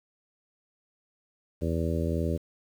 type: harmonic tone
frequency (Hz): 82.41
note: E2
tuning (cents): 0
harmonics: 1 / 2 / 3 / 4 / 5 / 6 / 7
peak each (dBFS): -29 / -32 / -34 / -35 / -36 / -37 / -37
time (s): 1.61-2.38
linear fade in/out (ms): 20
effects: 9-bit